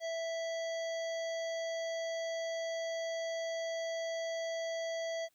harmonic tone, 659.3 Hz, E5, in tune, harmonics 1 / 3 / 5 / 7 / 9 / 10, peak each -35 / -45 / -49 / -52 / -54 / -55 dBFS, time 0-5.29 s, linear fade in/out 50 ms, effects white hiss -75 dBFS RMS until 5.34 s

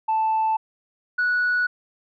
sine tone pair in turn, 880 / 1470.2 Hz, A5 / F#6, 0 / -11 cents, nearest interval major sixth, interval 889 cents, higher second, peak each -17 dBFS, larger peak neither, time 0.08-0.57 / 1.18-1.67 s, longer neither, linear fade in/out 10 ms, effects tanh soft clip ceiling -16 dBFS

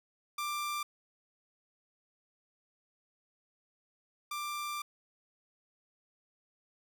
sawtooth tone pair in turn, 1183 / 1183 Hz, D6 / D6, +12 / +12 cents, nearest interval unison, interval 0 cents, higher neither, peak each -30 / -32 dBFS, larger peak first, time 0.38-0.83 / 4.31-4.82 s, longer second, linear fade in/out 5 ms, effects none

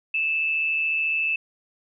sine tone with amplitude modulation, 2631 Hz, E7, 4 cents flat, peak -19 dBFS, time 0.14-1.36 s, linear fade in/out 5 ms, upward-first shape sine, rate 154 Hz, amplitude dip 45%, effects none

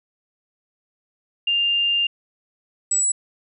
sine tone pair in turn, 2800 / 7874 Hz, F7 / B8, +4 / -6 cents, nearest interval octave + tritone, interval 1790 cents, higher second, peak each -17 dBFS, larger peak neither, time 1.47-2.07 / 2.91-3.12 s, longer first, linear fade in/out 5 ms, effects none

